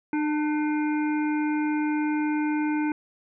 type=harmonic tone with a mistuned harmonic; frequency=302.1 Hz; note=D4; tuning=49 cents sharp; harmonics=1 / 3 / 5 / 7 / 8; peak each=-23 / -33 / -37 / -40 / -41 dBFS; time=0.13-2.92 s; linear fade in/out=2 ms; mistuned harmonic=3; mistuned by=-28 cents; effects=none